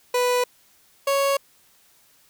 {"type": "tone pair in turn", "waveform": "30% pulse", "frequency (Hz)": [493.9, 554.3], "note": ["B4", "C#5"], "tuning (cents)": [0, 0], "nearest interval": "major second", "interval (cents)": 200, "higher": "second", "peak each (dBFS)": -16, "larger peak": "neither", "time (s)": [[0.14, 0.44], [1.07, 1.37]], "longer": "neither", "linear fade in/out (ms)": 5, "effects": ["white hiss -58 dBFS RMS until 2.29 s"]}